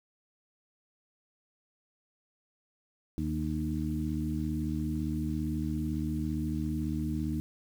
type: harmonic tone with a mistuned harmonic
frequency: 77.78 Hz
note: D#2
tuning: in tune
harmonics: 1 / 2 / 3 / 4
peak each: -35 / -35 / -35 / -35 dBFS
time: 3.18-7.4 s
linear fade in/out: 0 ms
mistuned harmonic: 4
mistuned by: -18 cents
effects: 9-bit